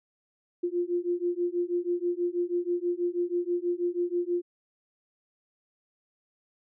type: beating tone pair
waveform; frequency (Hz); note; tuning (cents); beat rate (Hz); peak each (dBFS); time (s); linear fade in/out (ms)
sine; 347.8 / 354; F4 / F4; -7 / +23; 6.2; -29; 0.63-4.42; 10
effects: none